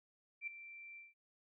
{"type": "tone with ADSR envelope", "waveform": "sine", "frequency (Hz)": 2349, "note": "D7", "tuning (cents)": 0, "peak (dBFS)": -37, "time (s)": [0.41, 1.14], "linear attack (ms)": 64, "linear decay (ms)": 4, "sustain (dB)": -13, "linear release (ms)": 170, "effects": []}